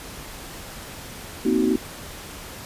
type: chord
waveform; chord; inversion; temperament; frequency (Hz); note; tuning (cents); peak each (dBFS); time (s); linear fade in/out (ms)
sine; C half-diminished seventh; third; just; 235.5 / 261.6 / 314 / 376.7; Bb3 / C4 / Eb4 / Gb4; +18 / 0 / +16 / +31; -23; 1.45-1.76; 5
effects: pink hiss -38 dBFS RMS until 2.65 s + resampled to 32000 Hz